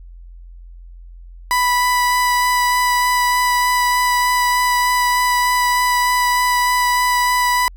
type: tone with vibrato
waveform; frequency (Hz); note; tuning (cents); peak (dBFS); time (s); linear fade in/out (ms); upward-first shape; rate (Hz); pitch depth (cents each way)
30% pulse; 988; B5; 0; -11; 1.51-7.68; 0; sine; 3.3; 8
effects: added 43 Hz sine -35 dBFS peak until 7.76 s